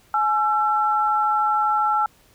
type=tone pair together; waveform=sine; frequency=847 / 1343.6 Hz; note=G#5 / E6; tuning=+34 / +33 cents; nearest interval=minor sixth; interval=799 cents; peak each=-20 dBFS; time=0.14-2.06 s; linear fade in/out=2 ms; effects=pink hiss -56 dBFS RMS until 2.34 s